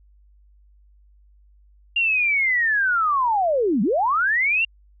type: linear two-way sweep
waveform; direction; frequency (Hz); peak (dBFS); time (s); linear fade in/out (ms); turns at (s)
sine; down then up; 2804 to 180 to 2804; -17; 1.96-4.65; 5; 3.82
effects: added 50 Hz sine -51 dBFS peak until 5 s